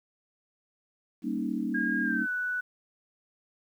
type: chord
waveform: sine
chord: Eb dominant seventh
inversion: first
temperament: equal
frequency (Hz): 196 / 233.1 / 277.2 / 311.1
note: G3 / Bb3 / Db4 / Eb4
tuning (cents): 0 / 0 / 0 / 0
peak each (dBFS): -35 / -32 / -34 / -34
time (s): 1.22-2.27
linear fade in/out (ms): 50
type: tone with pitch glide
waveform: sine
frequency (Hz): 1627 to 1483.4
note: G#6 to F#6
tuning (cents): -36 to +4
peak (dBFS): -28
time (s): 1.74-2.61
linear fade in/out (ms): 10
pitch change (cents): -160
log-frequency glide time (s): 2.03-2.3
effects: 10-bit